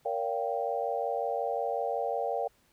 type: chord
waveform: sine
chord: G half-diminished seventh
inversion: first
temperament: equal with one note detuned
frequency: 466.2 / 566.3 / 698.5 / 784 Hz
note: Bb4 / Db5 / F5 / G5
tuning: 0 / +37 / 0 / 0 cents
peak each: -34 dBFS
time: 0.05-2.48 s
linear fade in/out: 10 ms
effects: pink hiss -67 dBFS RMS until 2.72 s